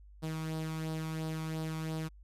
sawtooth tone with flanger, 158.8 Hz, D#3, 36 cents sharp, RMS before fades -37 dBFS, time 0.22-2.09 s, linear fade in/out 20 ms, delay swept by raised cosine 0.21 to 0.9 ms, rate 2.9 Hz, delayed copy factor +0.5, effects added 50 Hz sine -52 dBFS peak until 2.23 s + resampled to 32000 Hz

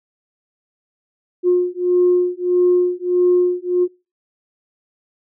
sine beating tone pair, 357.2 / 358.8 Hz, F4 / F4, +39 / +47 cents, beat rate 1.6 Hz, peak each -15 dBFS, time 1.43-3.88 s, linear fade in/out 50 ms, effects noise-tail reverb RT60 0.3 s tail -24 dB re dry + tanh soft clip ceiling -6 dBFS

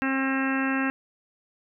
harmonic tone, 267.5 Hz, C4, 38 cents sharp, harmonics 1 / 2 / 3 / 4 / 5 / 6 / 7 / 8 / 9 / 10, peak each -25 / -37 / -36 / -36 / -35 / -31 / -34 / -41 / -43 / -35 dBFS, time 0.02-0.9 s, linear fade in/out 0 ms, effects none

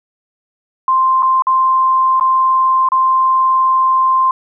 sine tone with dropouts, 1046.5 Hz, C6, in tune, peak -9 dBFS, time 0.88-4.31 s, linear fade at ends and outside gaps 2 ms, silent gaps 1.224-1.229 / 1.422-1.469 / 2.198-2.209 / 2.888-2.919 s, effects none

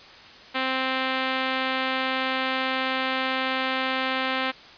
5% pulse tone, 261.6 Hz, C4, in tune, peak -12 dBFS, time 0.54-4.52 s, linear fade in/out 20 ms, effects white hiss -46 dBFS RMS until 4.77 s + resampled to 11025 Hz

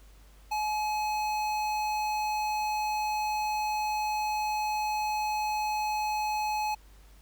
square tone with notch filter, 850 Hz, G#5, 40 cents sharp, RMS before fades -30 dBFS, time 0.51-6.75 s, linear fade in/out 10 ms, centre 9400 Hz, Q 1.2, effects added 50 Hz sine -52 dBFS peak until 7.21 s + pink hiss -61 dBFS RMS until 7.21 s

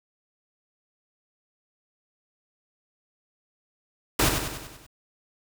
pink noise with echo, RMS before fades -21 dBFS, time 4.19-4.29 s, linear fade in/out 5 ms, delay 96 ms, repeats 6, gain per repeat -5 dB, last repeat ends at 4.866 s, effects none

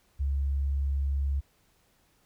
sine tone, 69.3 Hz, C#2, in tune, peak -25 dBFS, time 0.19-1.41 s, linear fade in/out 20 ms, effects pink hiss -67 dBFS RMS until 2.25 s

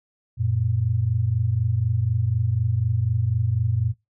sine tone pair together, 92.5 / 116.54 Hz, F#2 / A#2, 0 / 0 cents, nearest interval major third, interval 400 cents, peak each -24 / -21 dBFS, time 0.37-3.94 s, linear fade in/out 50 ms, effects noise-tail reverb RT60 0.2 s tail -21 dB re dry

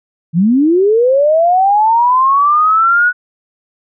sine linear sweep, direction up, 153.4 to 1480 Hz, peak -7 dBFS, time 0.33-3.13 s, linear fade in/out 50 ms, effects none

